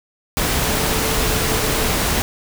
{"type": "tone in noise", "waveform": "sine", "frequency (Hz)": 440, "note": "A4", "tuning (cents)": 0, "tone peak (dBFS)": -27, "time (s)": [0.64, 1.92], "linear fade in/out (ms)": 0, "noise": "pink", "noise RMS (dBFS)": -19, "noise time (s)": [0.37, 2.22], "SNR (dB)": -11, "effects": []}